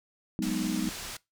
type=chord; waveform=sine; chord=G# minor seventh; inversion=third; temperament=equal; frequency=185 / 207.7 / 246.9 / 311.1 Hz; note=F#3 / G#3 / B3 / D#4; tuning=0 / 0 / 0 / 0 cents; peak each=-33 dBFS; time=0.39-0.89 s; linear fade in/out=0 ms
type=low-pass noise; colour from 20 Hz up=white; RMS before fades=-40 dBFS; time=0.42-1.17 s; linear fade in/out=5 ms; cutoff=7900 Hz; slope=12 dB/octave
type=noise with tremolo; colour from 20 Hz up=brown; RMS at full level=-47 dBFS; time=0.43-1.16 s; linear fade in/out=50 ms; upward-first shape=triangle; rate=5.2 Hz; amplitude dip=95%
effects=noise-tail reverb RT60 0.2 s tail -21 dB re dry